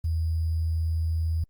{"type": "tone with sample-and-hold", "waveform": "sine", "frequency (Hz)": 81.2, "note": "E2", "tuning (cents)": -26, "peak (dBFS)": -23, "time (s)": [0.04, 1.44], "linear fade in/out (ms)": 5, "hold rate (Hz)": 4900, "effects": ["Opus 24 kbps"]}